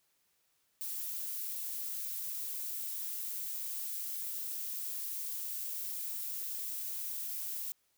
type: noise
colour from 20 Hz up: violet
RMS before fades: -39 dBFS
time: 0.81-7.72 s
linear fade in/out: 0 ms
effects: white hiss -75 dBFS RMS until 7.97 s